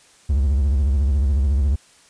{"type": "tone with vibrato", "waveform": "triangle", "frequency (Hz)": 69.3, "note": "C#2", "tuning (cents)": 0, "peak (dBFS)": -13, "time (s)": [0.29, 1.76], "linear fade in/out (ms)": 10, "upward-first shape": "sine", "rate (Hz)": 14, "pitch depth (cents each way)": 160, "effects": ["white hiss -52 dBFS RMS until 2.09 s", "resampled to 22050 Hz"]}